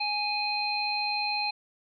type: harmonic tone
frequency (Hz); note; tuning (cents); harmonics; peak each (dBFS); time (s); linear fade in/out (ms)
830.6; G#5; 0; 1 / 3 / 5; -31 / -31 / -31; 0-1.51; 10
effects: none